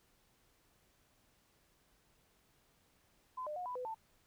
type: tone with pitch steps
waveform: sine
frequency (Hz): 1020 / 602 / 722 / 993 / 502 / 889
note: C6 / D5 / F#5 / B5 / B4 / A5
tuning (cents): -44 / +43 / -43 / +9 / +28 / +18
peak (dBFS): -39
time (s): 3.37-3.946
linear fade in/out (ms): 10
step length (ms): 96
effects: pink hiss -72 dBFS RMS until 4.26 s